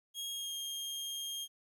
sawtooth tone with pitch glide, 3271 to 3222 Hz, G#7 to G7, -27 to +47 cents, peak -35 dBFS, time 0.14-1.48 s, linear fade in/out 50 ms, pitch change -26 cents, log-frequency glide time 0.3-0.56 s, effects 12-bit

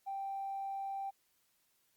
triangle tone with tanh clipping, 784 Hz, G5, in tune, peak -37 dBFS, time 0.06-1.11 s, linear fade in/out 20 ms, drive 4 dB, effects white hiss -75 dBFS RMS until 1.96 s + Opus 48 kbps

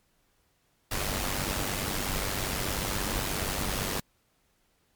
pink noise with amplitude modulation, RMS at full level -28 dBFS, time 0.91-4 s, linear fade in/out 5 ms, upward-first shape sine, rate 97 Hz, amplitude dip 60%, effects pink hiss -70 dBFS RMS until 4.95 s + MP3 96 kbps

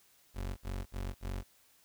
30% pulse tone bursts, 46.55 Hz, F#1, 11 cents sharp, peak -33 dBFS, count 4, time 0.34-1.437 s, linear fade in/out 50 ms, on 230 ms, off 59 ms, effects white hiss -66 dBFS RMS until 1.84 s

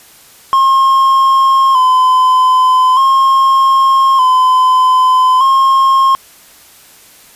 triangle tone with vibrato, 1046.5 Hz, C6, in tune, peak -4 dBFS, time 0.53-6.15 s, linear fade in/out 0 ms, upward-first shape square, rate 0.41 Hz, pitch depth 42 cents each way, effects white hiss -41 dBFS RMS until 7.35 s + resampled to 32000 Hz

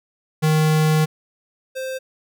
square tone pair in turn, 155.56 / 523.2 Hz, D#3 / C5, 0 / 0 cents, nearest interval octave + major sixth, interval 2100 cents, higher second, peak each -15 / -26 dBFS, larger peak first, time 0.42-1.06 / 1.75-1.99 s, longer first, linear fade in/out 20 ms, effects none

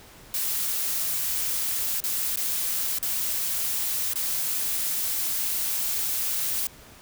blue noise with dropouts, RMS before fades -27 dBFS, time 0.34-6.67 s, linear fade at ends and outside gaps 1 ms, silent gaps 2.003-2.039 / 2.359-2.372 / 2.986-3.027 / 4.135-4.157 s, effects pink hiss -49 dBFS RMS until 7.01 s

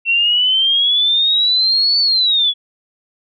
sine exponential two-way sweep, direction up then down, 2700 to 4521 to 3355 Hz, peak -11 dBFS, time 0.05-2.54 s, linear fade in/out 50 ms, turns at 2 s, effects none

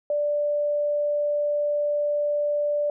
sine tone, 587.3 Hz, D5, in tune, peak -21 dBFS, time 0.1-2.9 s, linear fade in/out 2 ms, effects none

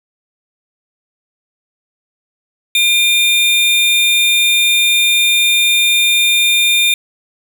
square tone pair together, 2400 / 3624 Hz, D7 / A#7, +37 / -50 cents, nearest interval perfect fifth, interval 713 cents, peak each -13 / -13 dBFS, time 2.75-6.94 s, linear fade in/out 2 ms, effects none

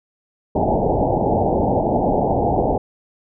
white low-pass noise, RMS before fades -18 dBFS, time 0.55-2.78 s, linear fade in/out 5 ms, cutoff 860 Hz, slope 96 dB/octave, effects none

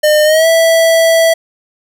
square tone with pitch glide, 606 to 657 Hz, D#5 to E5, -46 to -6 cents, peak -7 dBFS, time 0.03-1.34 s, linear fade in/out 10 ms, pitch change +140 cents, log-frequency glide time 0.24-0.47 s, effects none

